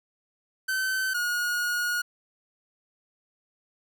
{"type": "tone pair in turn", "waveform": "45% pulse", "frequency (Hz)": [1534, 1442.1], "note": ["G6", "F#6"], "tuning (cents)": [-38, -45], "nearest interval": "minor second", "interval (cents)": 107, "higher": "first", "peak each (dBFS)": -25, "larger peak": "neither", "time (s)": [[0.68, 1.14], [1.14, 2.02]], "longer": "second", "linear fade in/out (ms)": 10, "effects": []}